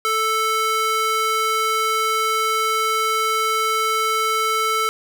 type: tone with high-pass filter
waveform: square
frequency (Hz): 440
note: A4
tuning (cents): 0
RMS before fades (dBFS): -20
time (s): 0.05-4.89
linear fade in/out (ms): 0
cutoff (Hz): 950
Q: 2.8
effects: none